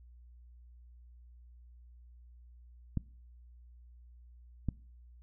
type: clicks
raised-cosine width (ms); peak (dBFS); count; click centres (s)
5; -19; 2; 2.973 / 4.687
effects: noise-tail reverb RT60 0.5 s tail -24 dB re dry + added 60 Hz sine -53 dBFS peak until 5.22 s